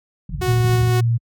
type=low-pass noise; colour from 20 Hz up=pink; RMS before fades=-24 dBFS; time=0.29-0.9 s; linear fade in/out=5 ms; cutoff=180 Hz; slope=96 dB/octave
type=tone with tremolo; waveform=sawtooth; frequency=367.8 Hz; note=F#4; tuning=10 cents flat; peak=-16 dBFS; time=0.41-1.01 s; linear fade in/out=10 ms; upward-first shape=sine; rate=4 Hz; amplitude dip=35%
type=tone with vibrato; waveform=sine; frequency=116.54 Hz; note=A#2; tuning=in tune; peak=-14 dBFS; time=0.47-1.18 s; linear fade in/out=20 ms; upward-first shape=triangle; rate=19 Hz; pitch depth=20 cents each way
effects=high-pass 60 Hz 12 dB/octave